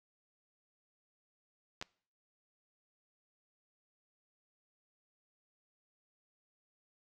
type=clicks; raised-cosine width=0.2 ms; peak=-23 dBFS; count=2; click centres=1.814 / 1.825 s; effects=noise-tail reverb RT60 0.5 s tail -24 dB re dry